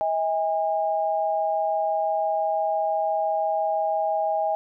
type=tone pair together; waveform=sine; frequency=639.9 / 814 Hz; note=D#5 / G#5; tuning=+48 / -35 cents; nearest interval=major third; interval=417 cents; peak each=-24 dBFS; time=0.01-4.55 s; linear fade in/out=0 ms; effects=none